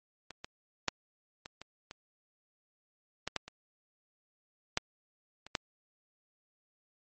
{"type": "clicks", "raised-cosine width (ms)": 0.2, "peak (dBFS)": [-26, -23, -10, -25, -27, -26, -16, -14, -27, -10, -29, -11], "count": 12, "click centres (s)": [0.307, 0.445, 0.883, 1.459, 1.616, 1.911, 3.276, 3.363, 3.48, 4.774, 5.466, 5.552], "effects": ["MP3 32 kbps"]}